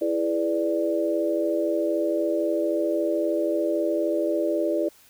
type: chord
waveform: sine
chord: E dominant seventh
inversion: none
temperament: equal with one note detuned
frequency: 331.5 / 415.3 / 493.9 / 587.3 Hz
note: E4 / G#4 / B4 / D5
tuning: +10 / 0 / 0 / 0 cents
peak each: -25 / -30 / -31 / -25 dBFS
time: 0.01-4.89 s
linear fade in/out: 10 ms
effects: white hiss -55 dBFS RMS until 5.09 s